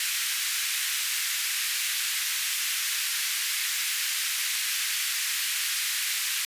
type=high-pass noise; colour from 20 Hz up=pink; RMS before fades=-28 dBFS; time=0-6.45 s; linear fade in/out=2 ms; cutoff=1800 Hz; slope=24 dB/octave; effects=resampled to 32000 Hz